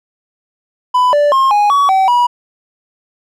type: tone with pitch steps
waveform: triangle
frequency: 998 / 585 / 1068 / 827 / 1129 / 766 / 970 Hz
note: B5 / D5 / C6 / G#5 / C#6 / G5 / B5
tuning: +18 / -7 / +35 / -8 / +31 / -40 / -31 cents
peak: -6 dBFS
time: 0.94-2.27 s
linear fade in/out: 10 ms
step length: 190 ms
effects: none